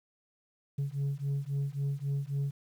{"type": "beating tone pair", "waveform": "sine", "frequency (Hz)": [138.3, 142], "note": ["C#3", "C#3"], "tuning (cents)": [-4, 42], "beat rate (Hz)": 3.7, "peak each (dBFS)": [-31, -31], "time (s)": [0.78, 2.51], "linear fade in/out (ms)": 10, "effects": ["tanh soft clip ceiling -27 dBFS", "10-bit"]}